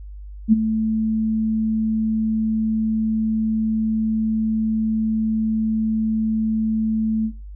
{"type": "tone with ADSR envelope", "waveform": "sine", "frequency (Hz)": 220, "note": "A3", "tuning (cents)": 0, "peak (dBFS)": -7, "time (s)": [0.48, 7.32], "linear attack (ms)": 45, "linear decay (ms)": 21, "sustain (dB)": -11, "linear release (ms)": 70, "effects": ["noise-tail reverb RT60 0.3 s tail -26 dB re dry", "added 50 Hz sine -33 dBFS peak until 7.55 s"]}